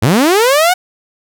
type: linear sweep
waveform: sawtooth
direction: up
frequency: 92.5 to 749 Hz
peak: -4 dBFS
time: 0.02-0.74 s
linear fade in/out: 10 ms
effects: none